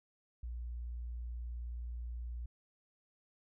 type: tone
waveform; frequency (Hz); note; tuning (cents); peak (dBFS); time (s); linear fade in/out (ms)
sine; 59.4; A#1; +33; -39; 0.43-2.46; 5
effects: none